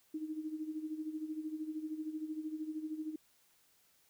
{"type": "tone with tremolo", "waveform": "sine", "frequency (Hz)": 311.1, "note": "D#4", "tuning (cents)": 0, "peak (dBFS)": -35, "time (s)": [0.14, 3.16], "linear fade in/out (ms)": 5, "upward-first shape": "sine", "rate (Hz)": 13, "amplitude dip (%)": 70, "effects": ["white hiss -70 dBFS RMS until 4.09 s"]}